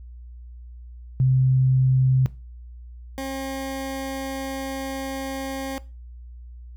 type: tone pair in turn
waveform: sine / 20% pulse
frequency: 130.3 / 268.9 Hz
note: C3 / C4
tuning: -7 / +47 cents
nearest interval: octave + minor second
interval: 1254 cents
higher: second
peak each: -15 / -23 dBFS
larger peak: first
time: 1.2-2.26 / 3.18-5.78 s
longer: second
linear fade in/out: 0 ms
effects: noise-tail reverb RT60 0.3 s tail -19 dB re dry + added 60 Hz sine -38 dBFS peak until 6.76 s